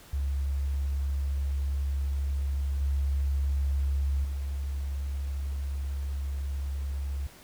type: tone with level steps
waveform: sine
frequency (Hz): 69.3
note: C#2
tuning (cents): 0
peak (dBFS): -26 / -24 / -29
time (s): 0.13-7.27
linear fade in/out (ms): 5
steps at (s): 2.81 / 4.24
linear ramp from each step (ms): 5
effects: pink hiss -52 dBFS RMS until 7.43 s